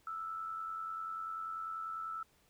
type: tone with amplitude modulation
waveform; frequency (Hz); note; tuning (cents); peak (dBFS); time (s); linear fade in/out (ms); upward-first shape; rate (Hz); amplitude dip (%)
sine; 1318.5; E6; 0; -36; 0.07-2.23; 2; sine; 90.2; 50
effects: pink hiss -70 dBFS RMS until 2.49 s